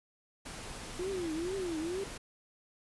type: noise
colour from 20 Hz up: pink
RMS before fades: -44 dBFS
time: 0.45-2.18 s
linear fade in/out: 10 ms
type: tone with vibrato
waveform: sine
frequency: 349.2 Hz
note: F4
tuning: in tune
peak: -33 dBFS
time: 0.99-2.04 s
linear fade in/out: 5 ms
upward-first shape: triangle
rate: 2.2 Hz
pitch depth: 230 cents each way
effects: resampled to 24000 Hz